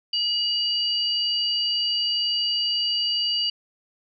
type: tone pair together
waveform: sine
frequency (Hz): 2902 / 4661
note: F#7 / D8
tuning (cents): -34 / -14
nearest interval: minor sixth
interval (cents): 820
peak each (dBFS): -24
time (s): 0.13-3.5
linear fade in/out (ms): 5
effects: none